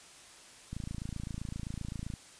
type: click train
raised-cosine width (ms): 5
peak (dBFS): -26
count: 40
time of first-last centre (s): 0.73-2.138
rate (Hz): 27.7
effects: white hiss -54 dBFS RMS until 2.39 s + resampled to 22050 Hz